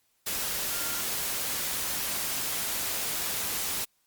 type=tone in noise; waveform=sine; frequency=1396.9 Hz; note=F6; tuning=in tune; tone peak=-41 dBFS; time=0.72-1.02 s; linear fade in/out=10 ms; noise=white; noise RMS=-31 dBFS; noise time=0.26-3.85 s; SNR=-13 dB; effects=white hiss -71 dBFS RMS until 4.06 s + Opus 48 kbps